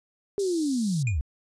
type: linear sweep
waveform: sine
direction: down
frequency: 409.6 to 60.3 Hz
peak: -23 dBFS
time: 0.38-1.21 s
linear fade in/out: 0 ms
type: high-pass noise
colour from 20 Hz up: pink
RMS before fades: -39 dBFS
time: 0.39-1.03 s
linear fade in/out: 5 ms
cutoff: 4000 Hz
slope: 48 dB/octave
type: tone with exponential decay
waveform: square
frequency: 2437 Hz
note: D#7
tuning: 37 cents flat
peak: -28 dBFS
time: 1.07-1.19 s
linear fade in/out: 2 ms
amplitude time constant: 26 ms
effects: resampled to 22050 Hz